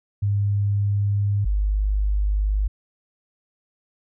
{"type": "tone pair in turn", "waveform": "sine", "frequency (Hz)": [101.4, 50.7], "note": ["G#2", "G#1"], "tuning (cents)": [-41, -41], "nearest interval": "octave", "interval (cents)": 1200, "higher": "first", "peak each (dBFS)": [-18, -18], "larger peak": "neither", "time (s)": [[0.22, 1.45], [1.45, 2.68]], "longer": "neither", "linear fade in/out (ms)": 10, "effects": []}